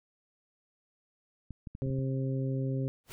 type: clicks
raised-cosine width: 5 ms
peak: -29 dBFS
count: 6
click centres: 1.507 / 1.672 / 1.751 / 1.864 / 1.902 / 1.988 s
type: harmonic tone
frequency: 133.1 Hz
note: C3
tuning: 30 cents sharp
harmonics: 1 / 2 / 3 / 4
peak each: -30 / -36 / -40 / -42 dBFS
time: 1.82-2.88 s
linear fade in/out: 0 ms
type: noise with exponential growth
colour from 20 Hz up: pink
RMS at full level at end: -41 dBFS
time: 3.04-3.12 s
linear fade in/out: 0 ms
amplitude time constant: 16 ms
effects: none